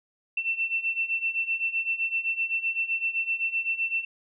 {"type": "beating tone pair", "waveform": "sine", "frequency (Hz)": [2684, 2691.8], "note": ["E7", "E7"], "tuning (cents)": [31, 36], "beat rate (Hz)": 7.8, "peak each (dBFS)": [-30, -27], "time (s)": [0.37, 4.05], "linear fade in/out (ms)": 5, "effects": []}